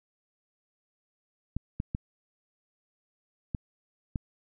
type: clicks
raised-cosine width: 5 ms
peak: -18 dBFS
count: 5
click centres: 1.566 / 1.801 / 1.949 / 3.548 / 4.158 s
effects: none

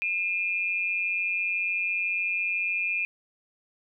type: tone pair together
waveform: sine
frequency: 2426 / 2612 Hz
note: D#7 / E7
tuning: -44 / -17 cents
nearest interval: minor second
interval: 127 cents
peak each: -26 / -31 dBFS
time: 0.02-3.05 s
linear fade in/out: 0 ms
effects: none

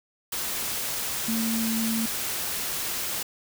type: tone in noise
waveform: sine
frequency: 225.4 Hz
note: A3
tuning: 42 cents sharp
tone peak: -25 dBFS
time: 1.28-2.06 s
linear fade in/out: 5 ms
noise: white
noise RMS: -30 dBFS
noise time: 0.32-3.23 s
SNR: +2 dB
effects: none

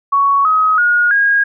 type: tone with pitch steps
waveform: sine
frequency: 1116 / 1267.2 / 1438.9 / 1633.9 Hz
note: C#6 / D#6 / F#6 / G#6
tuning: +11 / +31 / -49 / -29 cents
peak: -9 dBFS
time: 0.12-1.44 s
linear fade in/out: 10 ms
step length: 330 ms
effects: none

